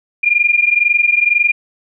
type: tone pair together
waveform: sine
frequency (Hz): 2400 / 2422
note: D7 / D#7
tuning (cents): +37 / -47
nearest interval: unison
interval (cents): 16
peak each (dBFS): -13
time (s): 0.23-1.52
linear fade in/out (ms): 10
effects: none